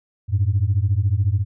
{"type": "beating tone pair", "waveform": "sine", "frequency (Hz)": [92.5, 106.5], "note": ["F#2", "G#2"], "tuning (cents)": [0, 44], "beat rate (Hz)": 14, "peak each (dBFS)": -18, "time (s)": [0.28, 1.45], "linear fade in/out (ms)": 50, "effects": ["tanh soft clip ceiling -10 dBFS"]}